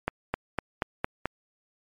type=accelerating click train; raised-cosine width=0.5 ms; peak=-11 dBFS; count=6; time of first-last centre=0.08-1.256 s; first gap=260 ms; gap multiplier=0.95; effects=MP3 96 kbps